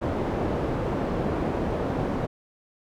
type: low-pass noise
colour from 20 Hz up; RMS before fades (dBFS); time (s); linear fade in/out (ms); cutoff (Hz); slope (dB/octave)
white; -27; 0.01-2.27; 20; 510; 12
effects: none